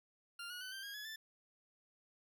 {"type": "tone with pitch steps", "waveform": "20% pulse", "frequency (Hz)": [1396.9, 1452, 1509.3, 1568.9, 1630.8, 1695.1, 1762], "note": ["F6", "F#6", "F#6", "G6", "G#6", "G#6", "A6"], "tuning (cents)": [0, -33, 34, 1, -32, 35, 2], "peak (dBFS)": -40, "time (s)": [0.39, 1.16], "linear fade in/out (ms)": 5, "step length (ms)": 110, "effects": []}